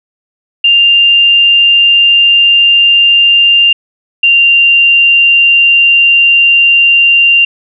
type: tone pair in turn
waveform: sine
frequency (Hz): 2794 / 2780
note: F7 / F7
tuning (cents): 0 / -9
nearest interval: unison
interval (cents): 9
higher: first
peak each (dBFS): -3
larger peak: neither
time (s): 0.64-3.73 / 4.23-7.45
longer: second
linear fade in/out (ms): 5
effects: none